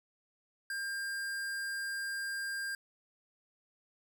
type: tone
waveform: square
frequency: 1600 Hz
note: G6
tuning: 35 cents sharp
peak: -36 dBFS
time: 0.7-2.75 s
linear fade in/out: 2 ms
effects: none